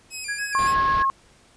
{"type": "tone with vibrato", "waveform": "10% pulse", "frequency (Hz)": 2469, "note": "D#7", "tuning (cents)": -14, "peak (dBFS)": -22, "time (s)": [0.1, 0.75], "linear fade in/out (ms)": 50, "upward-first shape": "square", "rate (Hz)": 3.5, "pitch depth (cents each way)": 55}
{"type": "tone with tremolo", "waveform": "sine", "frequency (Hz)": 1661.2, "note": "G#6", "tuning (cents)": 0, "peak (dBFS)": -24, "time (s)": [0.28, 1.05], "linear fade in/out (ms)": 10, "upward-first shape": "sine", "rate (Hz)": 8.4, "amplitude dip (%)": 70}
{"type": "tone", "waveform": "sine", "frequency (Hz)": 1079, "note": "C#6", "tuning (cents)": -47, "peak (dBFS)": -18, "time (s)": [0.55, 1.1], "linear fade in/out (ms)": 0}
{"type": "low-pass noise", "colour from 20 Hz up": "pink", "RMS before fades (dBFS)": -33, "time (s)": [0.58, 1.03], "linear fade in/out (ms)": 10, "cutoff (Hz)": 4900, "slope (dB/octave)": 48}
{"effects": ["pink hiss -55 dBFS RMS until 1.56 s", "resampled to 22050 Hz"]}